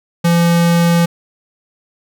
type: tone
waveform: square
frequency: 170.4 Hz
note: F3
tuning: 42 cents flat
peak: -10 dBFS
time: 0.24-1.06 s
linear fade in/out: 10 ms
effects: none